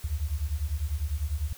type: beating tone pair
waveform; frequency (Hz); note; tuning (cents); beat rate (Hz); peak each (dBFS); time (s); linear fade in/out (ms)
sine; 69.3 / 79.3; C#2 / D#2; 0 / +33; 10; -30; 0.04-1.53; 5
effects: white hiss -49 dBFS RMS until 1.57 s